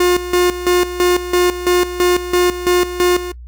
45% pulse tone with tremolo, 356.8 Hz, F4, 37 cents sharp, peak -10 dBFS, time 0-3.32 s, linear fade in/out 5 ms, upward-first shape square, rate 3 Hz, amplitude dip 75%, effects noise-tail reverb RT60 0.1 s tail -21 dB re dry + added 60 Hz sine -31 dBFS peak until 3.47 s

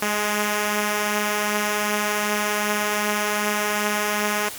5% pulse beating tone pair, 208.6 / 211.2 Hz, G#3 / G#3, +8 / +29 cents, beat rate 2.6 Hz, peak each -10 / -19 dBFS, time 0.02-4.49 s, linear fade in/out 5 ms, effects white hiss -35 dBFS RMS until 4.58 s + MP3 96 kbps

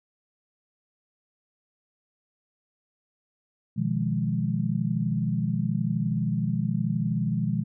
sine chord, F half-diminished seventh, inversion second, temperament equal, 123.47 / 155.56 / 174.61 / 207.7 Hz, Cb3 / Eb3 / F3 / Ab3, 0 / 0 / 0 / 0 cents, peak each -29 dBFS, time 3.76-7.64 s, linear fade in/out 20 ms, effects none

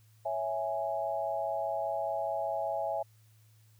sine chord, C# minor, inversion none, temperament equal, 554.4 / 659.3 / 830.6 Hz, C#5 / E5 / G#5, 0 / 0 / 0 cents, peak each -37 / -33 / -35 dBFS, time 0.25-3.03 s, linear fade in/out 10 ms, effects added 109 Hz sine -59 dBFS peak until 3.79 s + white hiss -69 dBFS RMS until 3.79 s

